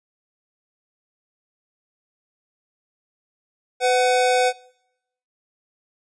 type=tone pair together; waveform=square; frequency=503 / 744.5 Hz; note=B4 / F#5; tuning=+32 / +11 cents; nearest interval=perfect fifth; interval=679 cents; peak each=-19 / -20 dBFS; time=3.8-4.53 s; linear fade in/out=50 ms; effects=noise-tail reverb RT60 0.8 s tail -23 dB re dry + resampled to 22050 Hz